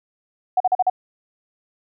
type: tone bursts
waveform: sine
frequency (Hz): 740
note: F#5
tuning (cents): 0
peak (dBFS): -13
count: 5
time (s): 0.57-0.899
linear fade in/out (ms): 5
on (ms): 33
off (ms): 41
effects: none